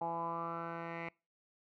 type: tone with low-pass filter sweep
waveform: 10% pulse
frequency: 167.6 Hz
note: E3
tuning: 29 cents sharp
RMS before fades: -40 dBFS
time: 0.01-1.09 s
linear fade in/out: 5 ms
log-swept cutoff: 830 to 2100 Hz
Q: 6.4
effects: noise-tail reverb RT60 0.3 s tail -26 dB re dry